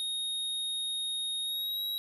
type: tone with pitch glide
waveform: square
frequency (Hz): 3729 to 3854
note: A#7 to B7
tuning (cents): 0 to -43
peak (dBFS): -32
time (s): 0-1.98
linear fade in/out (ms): 0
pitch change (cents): +57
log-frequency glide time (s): 1.42-1.84
effects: none